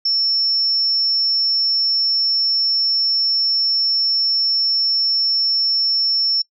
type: tone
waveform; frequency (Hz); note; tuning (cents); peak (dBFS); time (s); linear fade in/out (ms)
sine; 5400; E8; +41; -15; 0.05-6.42; 5
effects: noise-tail reverb RT60 0.1 s tail -26 dB re dry